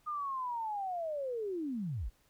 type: linear sweep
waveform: sine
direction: down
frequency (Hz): 1231 to 34.12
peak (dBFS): -34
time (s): 0.06-2.1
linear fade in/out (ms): 20
effects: pink hiss -70 dBFS RMS until 2.29 s